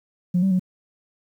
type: tone with pitch steps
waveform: sine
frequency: 178.4 / 192.2 / 183.9 Hz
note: F3 / G3 / F#3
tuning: +37 / -34 / -10 cents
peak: -15 dBFS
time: 0.34-0.595 s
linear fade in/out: 10 ms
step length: 85 ms
effects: tanh soft clip ceiling -13 dBFS + 9-bit